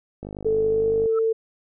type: click train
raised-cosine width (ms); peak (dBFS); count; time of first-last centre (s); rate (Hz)
2; -21; 43; 0.23-1.058; 50.7
type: tone with pitch glide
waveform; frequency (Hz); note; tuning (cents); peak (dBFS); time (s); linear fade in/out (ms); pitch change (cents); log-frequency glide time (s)
sine; 440 to 447.7; A4 to A4; 0 to +30; -18; 0.45-1.33; 10; +30; 0.66-0.91
type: tone with exponential growth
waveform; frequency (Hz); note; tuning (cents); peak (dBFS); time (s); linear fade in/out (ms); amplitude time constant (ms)
sine; 1318.5; E6; 0; -27; 1.09-1.19; 5; 20
effects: none